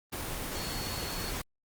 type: tone in noise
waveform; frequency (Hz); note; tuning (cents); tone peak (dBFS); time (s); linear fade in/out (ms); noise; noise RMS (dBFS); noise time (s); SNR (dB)
sine; 4376; C#8; -23; -42; 0.55-1.31; 10; pink; -36; 0.12-1.42; -9
effects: Opus 24 kbps